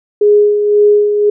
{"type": "tone with tremolo", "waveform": "sine", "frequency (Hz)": 415.1, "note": "G#4", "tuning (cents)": -1, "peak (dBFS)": -4, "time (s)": [0.21, 1.3], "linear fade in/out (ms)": 5, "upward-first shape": "sine", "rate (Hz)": 1.9, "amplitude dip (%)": 50, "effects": []}